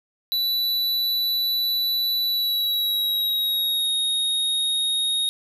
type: tone with pitch glide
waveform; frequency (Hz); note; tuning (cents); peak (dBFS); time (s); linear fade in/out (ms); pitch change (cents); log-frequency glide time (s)
square; 3961 to 3739; B7 to A#7; +4 to +4; -21; 0.32-5.29; 0; -100; 2.24-3.92
effects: none